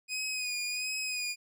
20% pulse tone with vibrato, 2489 Hz, D#7, in tune, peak -27 dBFS, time 0.08-1.36 s, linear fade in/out 50 ms, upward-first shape sine, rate 1.4 Hz, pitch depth 40 cents each way, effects none

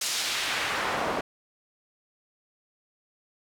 pink noise with band-pass filter sweep, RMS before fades -29 dBFS, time 0.01-1.21 s, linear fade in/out 5 ms, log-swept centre 6400 to 630 Hz, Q 0.9, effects none

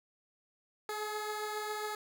15% pulse beating tone pair, 423.3 / 430.6 Hz, G#4 / A4, +33 / -37 cents, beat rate 7.3 Hz, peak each -30 / -38 dBFS, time 0.89-1.95 s, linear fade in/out 2 ms, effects none

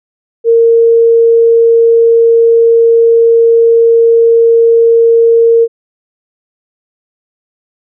sine tone, 460.9 Hz, A#4, 20 cents flat, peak -3 dBFS, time 0.44-5.68 s, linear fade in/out 50 ms, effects none

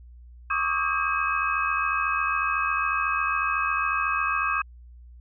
sine tone cluster, 1108 / 1182 / 1270 / 1609 / 2552 Hz, C#6 / D6 / D#6 / G6 / D#7, -1 / +11 / +35 / +45 / +43 cents, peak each -29 dBFS, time 0.5-4.62 s, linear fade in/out 5 ms, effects added 60 Hz sine -44 dBFS peak until 5.2 s

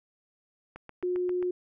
click train, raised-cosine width 0.5 ms, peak -28 dBFS, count 6, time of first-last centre 0.76-1.427 s, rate 7.5 Hz
sine tone, 360 Hz, F#4, 47 cents flat, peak -26 dBFS, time 1.03-1.51 s, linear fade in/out 5 ms
effects none

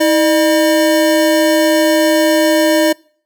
square tone pair together, 321.2 / 605.9 Hz, E4 / D#5, -45 / -46 cents, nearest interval major seventh, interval 1099 cents, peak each -13 dBFS, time 0-2.93 s, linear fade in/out 10 ms, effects noise-tail reverb RT60 0.5 s tail -25 dB re dry

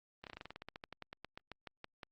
slowing click train, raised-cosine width 0.3 ms, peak -30 dBFS, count 22, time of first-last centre 0.24-2.032 s, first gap 28 ms, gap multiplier 1.1, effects Opus 32 kbps

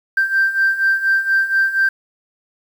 sine beating tone pair, 1568 / 1572.2 Hz, G6 / G6, 0 / +5 cents, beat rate 4.2 Hz, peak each -18 / -14 dBFS, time 0.17-1.89 s, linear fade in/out 5 ms, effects tanh soft clip ceiling -8 dBFS + 7-bit

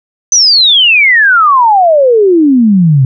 sine exponential sweep, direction down, 6180 to 126.8 Hz, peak -3 dBFS, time 0.32-3.05 s, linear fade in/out 2 ms, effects none

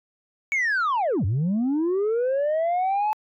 sine linear two-way sweep, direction down then up, 2261 to 86.7 to 869 Hz, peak -18 dBFS, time 0.52-3.13 s, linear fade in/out 0 ms, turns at 1.25 s, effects tanh soft clip ceiling -19 dBFS

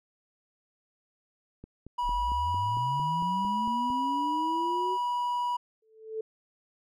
click train, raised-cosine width 3 ms, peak -31 dBFS, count 11, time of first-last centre 1.64-3.902 s, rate 4.42 Hz
triangle tone, 974 Hz, B5, 24 cents flat, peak -25 dBFS, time 1.98-5.57 s, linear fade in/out 10 ms
sine linear sweep, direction up, 30.06 to 379.4 Hz, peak -32 dBFS, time 2.02-4.98 s, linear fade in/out 50 ms
sine tone with exponential growth, 440 Hz, A4, in tune, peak -28 dBFS, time 5.82-6.21 s, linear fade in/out 5 ms, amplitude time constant 83 ms
effects none

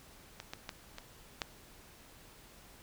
clicks, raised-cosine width 0.2 ms, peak -25 / -23 / -22 / -26 / -16 dBFS, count 5, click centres 0.401 / 0.535 / 0.692 / 0.984 / 1.418 s, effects pink hiss -57 dBFS RMS until 2.82 s

